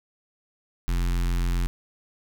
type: tone with notch filter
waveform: square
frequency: 43.65 Hz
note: F1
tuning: in tune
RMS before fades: -24 dBFS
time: 0.88-1.67 s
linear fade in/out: 0 ms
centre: 570 Hz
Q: 0.74
effects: none